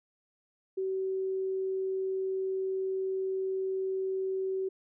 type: tone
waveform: sine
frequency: 380.7 Hz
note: F#4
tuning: 49 cents sharp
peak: -29 dBFS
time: 0.77-4.69 s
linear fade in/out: 10 ms
effects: none